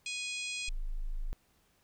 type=harmonic tone; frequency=830.6 Hz; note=G#5; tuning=in tune; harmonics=3 / 4 / 5 / 6 / 7 / 8 / 9 / 10; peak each=-38 / -43 / -45 / -47 / -51 / -50 / -47 / -48 dBFS; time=0.06-0.69 s; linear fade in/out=2 ms
type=tone; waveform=sine; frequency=26.53 Hz; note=G#0; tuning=38 cents sharp; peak=-32 dBFS; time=0.68-1.33 s; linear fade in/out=0 ms
effects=pink hiss -70 dBFS RMS until 1.83 s